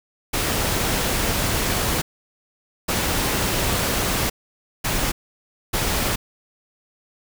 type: noise bursts at uneven times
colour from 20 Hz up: pink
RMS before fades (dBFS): -22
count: 4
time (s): 0.33-2.02 / 2.88-4.3 / 4.84-5.12 / 5.73-6.16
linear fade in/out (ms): 10
effects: none